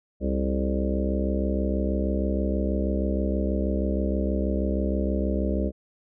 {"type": "harmonic tone with a mistuned harmonic", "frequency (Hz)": 66.3, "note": "C2", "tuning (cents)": 23, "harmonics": [1, 3, 4, 5, 6, 7, 8, 9], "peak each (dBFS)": [-26, -28, -33, -32, -37, -35, -35, -34], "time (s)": [0.2, 5.72], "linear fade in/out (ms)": 50, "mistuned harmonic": 7, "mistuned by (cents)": -77, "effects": []}